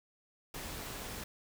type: noise with amplitude modulation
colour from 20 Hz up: pink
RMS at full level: -41 dBFS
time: 0.54-1.24 s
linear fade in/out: 5 ms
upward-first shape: sine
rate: 295 Hz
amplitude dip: 40%
effects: none